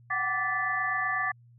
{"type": "tone cluster", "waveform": "sine", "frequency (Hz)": [737, 765, 1167, 1753, 1988], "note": ["F#5", "G5", "D6", "A6", "B6"], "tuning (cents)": [-7, -42, -11, -7, 11], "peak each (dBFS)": [-38, -38, -31, -29, -35], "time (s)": [0.1, 1.32], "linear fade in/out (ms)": 10, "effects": ["added 119 Hz sine -53 dBFS peak until 1.58 s"]}